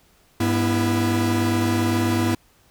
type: tone cluster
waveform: 45% pulse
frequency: 100.7 / 244.1 / 331.6 Hz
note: G2 / B3 / E4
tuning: +47 / -20 / +10 cents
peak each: -23 dBFS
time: 0.4-2.35 s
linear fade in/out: 5 ms
effects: pink hiss -58 dBFS RMS until 2.7 s